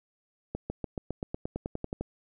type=accelerating click train; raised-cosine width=2 ms; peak=-19 dBFS; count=14; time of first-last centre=0.55-2.01 s; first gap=150 ms; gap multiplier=0.95; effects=none